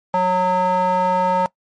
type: tone with band-pass filter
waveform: square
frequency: 182.9 Hz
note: F#3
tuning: 20 cents flat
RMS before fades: -17 dBFS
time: 0.14-1.46 s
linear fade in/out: 0 ms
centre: 800 Hz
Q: 8.9
effects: noise-tail reverb RT60 0.1 s tail -21 dB re dry + MP3 48 kbps